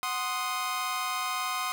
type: chord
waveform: sawtooth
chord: C diminished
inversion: second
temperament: equal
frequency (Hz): 740 / 1046.5 / 1244.5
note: Gb5 / C6 / Eb6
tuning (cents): 0 / 0 / 0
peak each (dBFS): -33 / -29 / -29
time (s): 0.03-1.72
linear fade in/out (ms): 0
effects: none